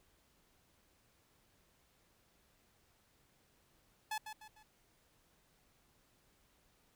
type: tone with echo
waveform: sawtooth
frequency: 860 Hz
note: A5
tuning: 40 cents flat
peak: -33 dBFS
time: 4.11-4.18 s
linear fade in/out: 5 ms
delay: 150 ms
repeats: 3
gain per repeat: -8 dB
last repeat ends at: 4.63 s
effects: pink hiss -72 dBFS RMS until 6.95 s